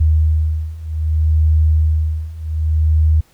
sine beating tone pair, 77.78 / 78.42 Hz, D#2 / D#2, 0 / +14 cents, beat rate 0.64 Hz, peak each -16 / -14 dBFS, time 0-3.21 s, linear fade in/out 10 ms, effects pink hiss -54 dBFS RMS until 3.33 s

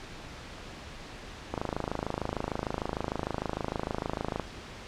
click train, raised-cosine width 1 ms, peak -16 dBFS, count 77, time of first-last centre 1.54-4.397 s, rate 26.6 Hz, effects pink hiss -44 dBFS RMS until 4.87 s + low-pass 5000 Hz 12 dB/octave

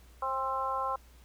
harmonic tone with a mistuned harmonic, 266.2 Hz, C4, 30 cents sharp, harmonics 2 / 3 / 4 / 5, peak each -38 / -36 / -32 / -37 dBFS, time 0.22-0.96 s, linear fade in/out 5 ms, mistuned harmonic 4, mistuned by -21 cents, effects added 60 Hz sine -54 dBFS peak until 1.24 s + pink hiss -62 dBFS RMS until 1.24 s

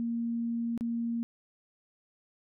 sine tone with dropouts, 233.1 Hz, A#3, in tune, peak -29 dBFS, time 0-1.23 s, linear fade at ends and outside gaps 0 ms, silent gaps 0.777-0.809 s, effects none

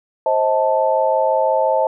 sine chord, A diminished, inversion first, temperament just, 528 / 633.6 / 880 Hz, C5 / Eb5 / A5, +16 / +31 / 0 cents, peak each -18 dBFS, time 0.26-1.87 s, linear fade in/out 2 ms, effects none

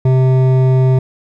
triangle tone with hard clipping, 130 Hz, C3, 11 cents flat, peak -10 dBFS, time 0.05-0.99 s, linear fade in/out 5 ms, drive 15 dB, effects none

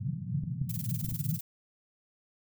white band-pass noise, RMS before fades -34 dBFS, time 0-1.39 s, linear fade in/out 20 ms, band 110 to 170 Hz, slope 48 dB/octave
clicks, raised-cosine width 5 ms, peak -27 dBFS, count 5, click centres 0.437 / 0.616 / 1.047 / 1.088 / 1.123 s
violet noise with tremolo, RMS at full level -38 dBFS, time 0.69-1.41 s, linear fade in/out 5 ms, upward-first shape square, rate 20 Hz, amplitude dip 80%
effects none

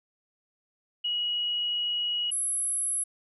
sine tone pair in turn, 2907 / 10862 Hz, F#7 / F9, -31 / -49 cents, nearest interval octave + major seventh, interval 2282 cents, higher second, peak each -26 dBFS, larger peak neither, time 1.04-2.31 / 2.31-3.04 s, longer first, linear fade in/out 10 ms, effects none

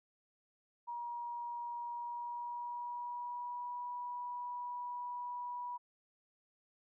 sine tone with pitch glide, 953 to 975.3 Hz, A#5 to B5, +38 to -22 cents, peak -39 dBFS, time 0.87-5.78 s, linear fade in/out 20 ms, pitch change +40 cents, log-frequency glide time 1.9-3.82 s, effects none

